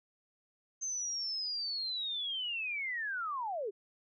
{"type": "linear sweep", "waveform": "sine", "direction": "down", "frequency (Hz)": [6300, 370], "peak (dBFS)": -34, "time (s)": [0.81, 3.71], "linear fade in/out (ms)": 20, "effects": []}